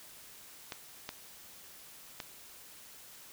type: clicks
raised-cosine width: 0.2 ms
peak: -21 dBFS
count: 3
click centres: 0.722 / 1.091 / 2.202 s
effects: white hiss -53 dBFS RMS until 3.32 s